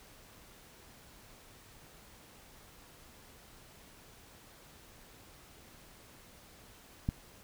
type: click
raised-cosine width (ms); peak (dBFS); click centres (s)
5; -18; 7.089
effects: pink hiss -57 dBFS RMS until 7.43 s